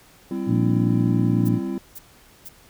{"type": "chord", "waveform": "triangle", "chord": "C major", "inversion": "second", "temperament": "equal with one note detuned", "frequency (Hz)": [196, 261.6, 337.1], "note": ["G3", "C4", "E4"], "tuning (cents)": [0, 0, 39], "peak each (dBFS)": -27, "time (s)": [0.31, 1.78], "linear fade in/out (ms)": 2}
{"type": "harmonic tone", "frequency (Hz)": 58.3, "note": "A#1", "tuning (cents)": 1, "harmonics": [2, 3, 4, 5], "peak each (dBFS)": [-21, -23, -24, -25], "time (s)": [0.46, 1.6], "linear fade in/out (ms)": 50}
{"type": "noise bursts", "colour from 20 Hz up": "violet", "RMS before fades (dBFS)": -37, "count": 3, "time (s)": [1.45, 2.49], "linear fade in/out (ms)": 10, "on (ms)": 40, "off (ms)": 460}
{"effects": ["pink hiss -52 dBFS RMS until 2.69 s"]}